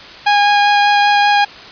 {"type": "tone with vibrato", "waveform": "sawtooth", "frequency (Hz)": 820, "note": "G#5", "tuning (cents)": -22, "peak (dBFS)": -5, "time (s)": [0.26, 1.45], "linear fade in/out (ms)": 10, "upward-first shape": "sine", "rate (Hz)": 5.1, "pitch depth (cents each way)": 8, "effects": ["white hiss -34 dBFS RMS until 1.71 s", "resampled to 11025 Hz"]}